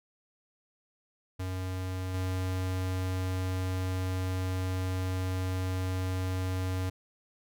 square tone with level steps, 92.8 Hz, F#2, 6 cents sharp, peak -33 / -30 dBFS, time 1.39-6.9 s, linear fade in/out 10 ms, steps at 2.14 s, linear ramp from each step 2 ms, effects none

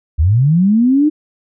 sine linear sweep, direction up, 68.7 to 311.1 Hz, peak -8 dBFS, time 0.18-1.1 s, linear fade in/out 20 ms, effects none

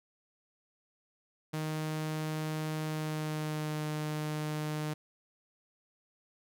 sawtooth tone with pitch glide, 155.56 to 152.53 Hz, D#3 to D#3, 0 to -34 cents, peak -29 dBFS, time 1.53-4.94 s, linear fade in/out 10 ms, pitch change -34 cents, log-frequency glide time 2.84-3.84 s, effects none

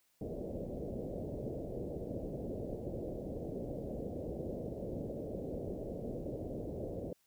white low-pass noise, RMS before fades -41 dBFS, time 0.21-7.13 s, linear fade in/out 2 ms, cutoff 590 Hz, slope 48 dB/octave, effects white hiss -74 dBFS RMS until 7.26 s

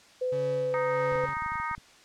sine tone, 506 Hz, B4, 42 cents sharp, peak -26 dBFS, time 0.21-1.26 s, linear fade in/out 10 ms
40% pulse tone with tremolo, 140.6 Hz, C#3, 25 cents sharp, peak -34 dBFS, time 0.32-1.34 s, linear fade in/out 5 ms, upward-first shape sine, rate 1.6 Hz, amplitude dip 55%
harmonic tone, 311.1 Hz, D#4, in tune, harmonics 3 / 4 / 5 / 6 / 7, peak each -34 / -33 / -40 / -40 / -39 dBFS, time 0.74-1.75 s, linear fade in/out 0 ms
clicks, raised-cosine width 5 ms, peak -32 dBFS, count 12, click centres 1.123 / 1.157 / 1.239 / 1.29 / 1.369 / 1.422 / 1.462 / 1.52 / 1.556 / 1.6 / 1.713 / 1.78 s
effects white hiss -55 dBFS RMS until 2.04 s + low-pass 6000 Hz 12 dB/octave

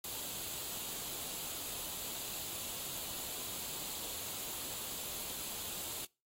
white noise with comb filter, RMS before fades -42 dBFS, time 0.04-6.05 s, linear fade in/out 2 ms, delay 0.27 ms, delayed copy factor +0.5, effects noise-tail reverb RT60 0.3 s tail -25 dB re dry + AAC 48 kbps

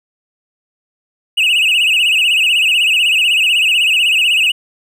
triangle tone with vibrato, 2723 Hz, F7, 44 cents flat, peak -8 dBFS, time 1.37-4.52 s, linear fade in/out 10 ms, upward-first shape sine, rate 16 Hz, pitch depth 140 cents each way, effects none

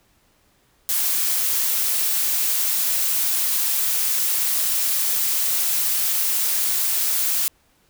blue noise, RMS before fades -21 dBFS, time 0.89-7.48 s, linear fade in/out 0 ms, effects pink hiss -61 dBFS RMS until 7.89 s

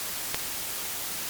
click, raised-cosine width 0.2 ms, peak -8 dBFS, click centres 0.345 s, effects white hiss -33 dBFS RMS until 1.29 s + MP3 96 kbps

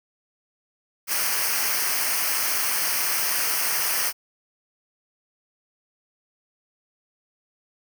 white noise with comb filter, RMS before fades -24 dBFS, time 1.07-4.13 s, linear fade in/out 50 ms, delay 0.27 ms, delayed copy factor -0.75, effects none

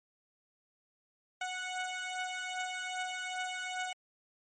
15% pulse beating tone pair, 736 / 738.5 Hz, F#5 / F#5, -9 / -3 cents, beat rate 2.5 Hz, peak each -31 / -34 dBFS, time 1.41-3.93 s, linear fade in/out 5 ms, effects low-pass 11000 Hz 12 dB/octave + MP3 32 kbps

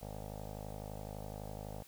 15% pulse tone with low-pass filter, 51.91 Hz, G#1, in tune, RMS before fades -45 dBFS, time 0.01-1.83 s, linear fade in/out 10 ms, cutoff 700 Hz, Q 7.8, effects white hiss -60 dBFS RMS until 1.87 s

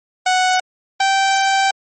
sawtooth tone pair in turn, 740 / 778.4 Hz, F#5 / G5, 0 / -12 cents, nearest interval minor second, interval 88 cents, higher second, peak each -9 dBFS, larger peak neither, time 0.26-0.6 / 1-1.71 s, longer second, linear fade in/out 5 ms, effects MP3 32 kbps

